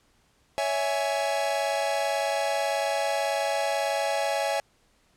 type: chord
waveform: 45% pulse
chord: C# minor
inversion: none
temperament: equal with one note detuned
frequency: 561.1 / 659.3 / 830.6 Hz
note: C#5 / E5 / G#5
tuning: +21 / 0 / 0 cents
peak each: -29 dBFS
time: 0.58-4.6 s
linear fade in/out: 0 ms
effects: pink hiss -65 dBFS RMS until 5.16 s + low-pass 10000 Hz 12 dB/octave

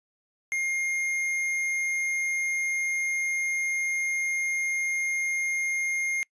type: tone with tanh clipping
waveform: sine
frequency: 2127 Hz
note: C7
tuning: 28 cents sharp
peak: -27 dBFS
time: 0.52-6.23 s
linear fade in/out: 0 ms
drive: 12 dB
effects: noise-tail reverb RT60 0.1 s tail -26 dB re dry + resampled to 24000 Hz

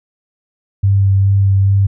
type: tone with vibrato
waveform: sine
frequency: 98.1 Hz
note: G2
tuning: 2 cents sharp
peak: -8 dBFS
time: 0.83-1.87 s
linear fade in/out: 10 ms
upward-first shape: sine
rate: 2.4 Hz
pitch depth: 14 cents each way
effects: none

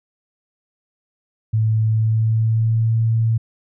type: tone with pitch glide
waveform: sine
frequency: 110 to 113.16 Hz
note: A2 to A2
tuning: 0 to +49 cents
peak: -14 dBFS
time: 1.53-3.38 s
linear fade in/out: 10 ms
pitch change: +49 cents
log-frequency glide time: 1.87-2.93 s
effects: none

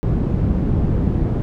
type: low-pass noise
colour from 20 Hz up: white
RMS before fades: -18 dBFS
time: 0.03-1.42 s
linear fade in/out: 0 ms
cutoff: 170 Hz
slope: 12 dB/octave
effects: none

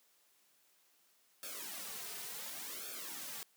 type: noise with flanger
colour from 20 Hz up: white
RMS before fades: -45 dBFS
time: 1.43-3.43 s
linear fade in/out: 0 ms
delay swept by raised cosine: 1 to 3.7 ms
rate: 0.69 Hz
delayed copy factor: -1
effects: white hiss -71 dBFS RMS until 3.56 s + high-pass 200 Hz 12 dB/octave

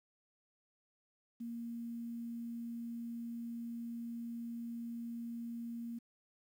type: tone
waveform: sine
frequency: 233.6 Hz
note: A#3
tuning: 4 cents sharp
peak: -40 dBFS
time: 1.4-5.99 s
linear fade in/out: 10 ms
effects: 11-bit

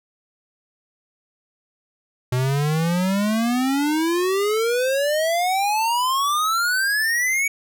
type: exponential sweep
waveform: square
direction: up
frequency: 123.47 to 2270 Hz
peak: -19 dBFS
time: 2.32-7.48 s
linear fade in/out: 5 ms
effects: none

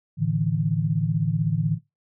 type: chord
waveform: sine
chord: A suspended fourth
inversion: none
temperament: equal with one note detuned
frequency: 110 / 146.83 / 162.92 Hz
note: A2 / D3 / E3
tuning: 0 / 0 / -20 cents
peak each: -27 / -24 / -24 dBFS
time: 0.17-1.79 s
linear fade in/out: 50 ms
effects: noise-tail reverb RT60 0.2 s tail -19 dB re dry

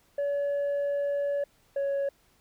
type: tone pair in turn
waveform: sine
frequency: 569 / 557 Hz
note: C#5 / C#5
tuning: +45 / +8 cents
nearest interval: unison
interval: 37 cents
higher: first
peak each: -23 dBFS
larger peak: neither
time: 0.18-1.44 / 1.76-2.09 s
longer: first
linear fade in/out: 5 ms
effects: tanh soft clip ceiling -25 dBFS + pink hiss -65 dBFS RMS until 2.4 s

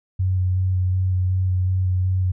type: tone with vibrato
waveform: sine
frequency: 92.5 Hz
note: F#2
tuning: in tune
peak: -17 dBFS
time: 0.19-2.32 s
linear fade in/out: 10 ms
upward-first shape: square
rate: 2.7 Hz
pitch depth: 13 cents each way
effects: none

